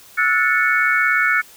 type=chord; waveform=sine; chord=F# minor seventh; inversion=third; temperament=equal with one note detuned; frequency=1318.5 / 1455.4 / 1760 / 2217 Hz; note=E6 / F#6 / A6 / C#7; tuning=0 / -29 / 0 / 0 cents; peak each=-22 / -18 / -20 / -19 dBFS; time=0.17-1.42 s; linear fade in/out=20 ms; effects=white hiss -45 dBFS RMS until 1.56 s